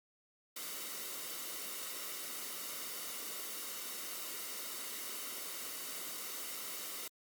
white noise with comb filter, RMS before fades -43 dBFS, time 0.56-7.08 s, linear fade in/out 5 ms, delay 1.2 ms, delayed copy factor -0.5, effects high-pass 200 Hz 12 dB/octave + Opus 48 kbps

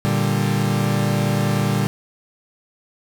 40% pulse chord, G minor, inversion first, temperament equal, 116.54 / 146.83 / 196 Hz, Bb2 / D3 / G3, 0 / 0 / 0 cents, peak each -21 dBFS, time 0.05-1.87 s, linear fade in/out 0 ms, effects none

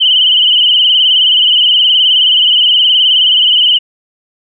sine tone with vibrato, 3000 Hz, F#7, 23 cents sharp, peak -5 dBFS, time 0-3.79 s, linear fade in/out 20 ms, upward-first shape sine, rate 19 Hz, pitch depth 72 cents each way, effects none

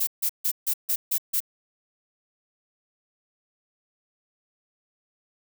violet noise bursts, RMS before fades -24 dBFS, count 7, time 0-1.404 s, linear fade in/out 10 ms, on 72 ms, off 150 ms, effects none

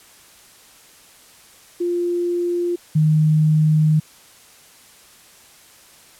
sine tone pair in turn, 349.2 / 154.74 Hz, F4 / D#3, 0 / -9 cents, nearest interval octave + major second, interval 1409 cents, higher first, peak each -18 / -12 dBFS, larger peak second, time 1.8-2.76 / 2.95-4 s, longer second, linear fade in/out 10 ms, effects white hiss -48 dBFS RMS until 6.19 s + low-pass 12000 Hz 12 dB/octave

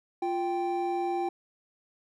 triangle tone pair together, 349.2 / 784 Hz, F4 / G5, 0 / 0 cents, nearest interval octave + major second, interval 1400 cents, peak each -28 dBFS, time 0.22-1.29 s, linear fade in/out 5 ms, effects none

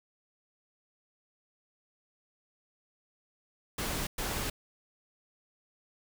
pink noise bursts at uneven times, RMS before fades -34 dBFS, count 2, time 3.78-4.07 / 4.18-4.5 s, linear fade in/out 5 ms, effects none

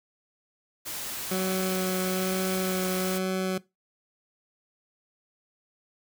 white noise, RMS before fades -35 dBFS, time 0.85-3.19 s, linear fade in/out 20 ms
20% pulse tone with vibrato, 186.5 Hz, F#3, 14 cents sharp, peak -21 dBFS, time 1.31-3.58 s, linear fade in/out 5 ms, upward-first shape sine, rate 1.1 Hz, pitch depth 11 cents each way
effects noise-tail reverb RT60 0.2 s tail -19 dB re dry

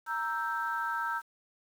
sine chord, E diminished, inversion second, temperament equal, 932.3 / 1318.5 / 1568 Hz, Bb5 / E6 / G6, 0 / 0 / 0 cents, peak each -34 dBFS, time 0.06-1.22 s, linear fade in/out 50 ms, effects tanh soft clip ceiling -21 dBFS + 9-bit

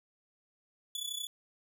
sawtooth tone with amplitude modulation, 3439 Hz, A7, 40 cents flat, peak -30 dBFS, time 0.95-1.27 s, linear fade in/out 2 ms, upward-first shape sine, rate 31.6 Hz, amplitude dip 75%, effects none

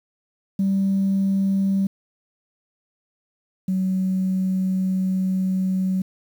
sine tone pair in turn, 194.5 / 187.87 Hz, G3 / F#3, -13 / +27 cents, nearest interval minor second, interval 60 cents, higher first, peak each -16 / -18 dBFS, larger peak first, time 0.59-1.87 / 3.68-6.02 s, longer second, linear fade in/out 5 ms, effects tanh soft clip ceiling -14 dBFS + 8-bit

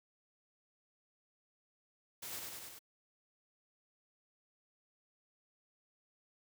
white noise with echo, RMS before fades -45 dBFS, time 2.22-2.4 s, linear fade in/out 10 ms, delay 98 ms, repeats 4, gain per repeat -2 dB, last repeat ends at 2.792 s, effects none

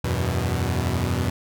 sawtooth chord, E suspended second, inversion none, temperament equal with one note detuned, 82.41 / 94.44 / 123.47 Hz, E2 / F#2 / B2, 0 / +36 / 0 cents, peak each -22 dBFS, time 0.04-1.3 s, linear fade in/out 5 ms, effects none

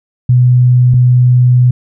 sine tone pair in turn, 124.5 / 124.5 Hz, B2 / B2, +14 / +14 cents, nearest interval unison, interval 0 cents, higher neither, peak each -4 dBFS, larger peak neither, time 0.29-0.94 / 0.94-1.71 s, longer second, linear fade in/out 5 ms, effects none

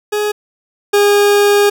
40% pulse tone pair in turn, 418.4 / 408.6 Hz, G#4 / G#4, +13 / -28 cents, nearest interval unison, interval 41 cents, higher first, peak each -13 / -7 dBFS, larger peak second, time 0.12-0.32 / 0.93-1.7 s, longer second, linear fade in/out 10 ms, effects none

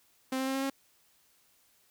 sawtooth tone with pitch steps, 261.6 / 264.2 / 266.8 / 269.4 / 272.1 Hz, C4 / C4 / C4 / C#4 / C#4, 0 / +17 / +34 / -49 / -32 cents, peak -26 dBFS, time 0.32-0.7 s, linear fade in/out 5 ms, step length 76 ms, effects white hiss -67 dBFS RMS until 1.9 s

